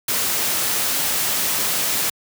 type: noise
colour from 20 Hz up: white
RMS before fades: -21 dBFS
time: 0.08-2.1 s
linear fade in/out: 5 ms
effects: high-pass 100 Hz 12 dB/octave